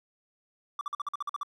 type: tone bursts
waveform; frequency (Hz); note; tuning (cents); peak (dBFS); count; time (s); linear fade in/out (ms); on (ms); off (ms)
triangle; 1164; D6; -16; -28; 10; 0.79-1.432; 2; 21; 48
effects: none